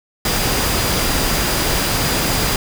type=tone in noise; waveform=sine; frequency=4868 Hz; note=D#8; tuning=39 cents flat; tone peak=-28 dBFS; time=0.25-2.56 s; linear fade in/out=2 ms; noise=pink; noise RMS=-18 dBFS; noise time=0.25-2.56 s; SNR=-13 dB; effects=none